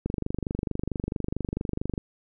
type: click train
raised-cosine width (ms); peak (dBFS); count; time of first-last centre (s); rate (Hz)
3; -15; 48; 0.06-1.978; 24.5
effects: none